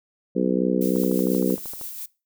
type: harmonic tone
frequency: 63 Hz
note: B1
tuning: 35 cents sharp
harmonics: 3 / 4 / 5 / 6 / 7 / 8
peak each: -24 / -25 / -26 / -27 / -27 / -28 dBFS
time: 0.35-1.56 s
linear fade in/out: 20 ms
type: noise with tremolo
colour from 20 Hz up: violet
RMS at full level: -33 dBFS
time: 0.81-2.06 s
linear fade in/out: 5 ms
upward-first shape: sine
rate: 6 Hz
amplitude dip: 40%
type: click train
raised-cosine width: 1 ms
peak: -26 dBFS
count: 12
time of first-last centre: 0.96-1.813 s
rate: 12.9 Hz
effects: noise-tail reverb RT60 0.3 s tail -22 dB re dry